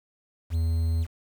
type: tone with quantisation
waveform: triangle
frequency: 82 Hz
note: E2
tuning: 9 cents flat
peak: -20 dBFS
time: 0.5-1.07 s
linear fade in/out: 50 ms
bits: 8
effects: none